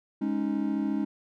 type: chord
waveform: triangle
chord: Ab suspended fourth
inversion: none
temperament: equal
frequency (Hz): 207.7 / 277.2 / 311.1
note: Ab3 / Db4 / Eb4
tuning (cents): 0 / 0 / 0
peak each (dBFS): -28 / -28 / -29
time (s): 0.21-1.05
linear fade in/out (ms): 10
effects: none